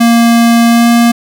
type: tone with pitch glide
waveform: square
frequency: 233.1 to 235 Hz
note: A#3 to A#3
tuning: 0 to +14 cents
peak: -5 dBFS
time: 0-1.12 s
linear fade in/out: 10 ms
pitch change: +14 cents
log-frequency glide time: 0.67-0.88 s
effects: none